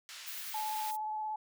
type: band-pass noise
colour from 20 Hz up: white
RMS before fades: -48 dBFS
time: 0.09-0.91 s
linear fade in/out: 0 ms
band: 1500 to 5200 Hz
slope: 12 dB/octave
type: noise with tremolo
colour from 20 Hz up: violet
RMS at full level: -42 dBFS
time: 0.26-0.97 s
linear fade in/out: 20 ms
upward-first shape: triangle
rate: 10 Hz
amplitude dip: 25%
type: tone with vibrato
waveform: sine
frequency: 860 Hz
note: A5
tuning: 40 cents flat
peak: -34 dBFS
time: 0.54-1.36 s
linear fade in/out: 5 ms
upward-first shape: sine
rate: 17 Hz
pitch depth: 15 cents each way
effects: none